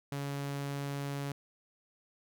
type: tone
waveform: sawtooth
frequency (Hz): 140.9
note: C#3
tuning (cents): +29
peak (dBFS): -31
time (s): 0.12-1.32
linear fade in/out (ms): 2
effects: none